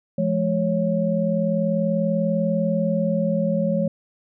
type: tone cluster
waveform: sine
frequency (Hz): 172.1 / 212.4 / 552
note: F3 / G#3 / C#5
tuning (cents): -25 / +39 / -7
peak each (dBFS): -23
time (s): 0.18-3.88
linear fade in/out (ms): 5
effects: none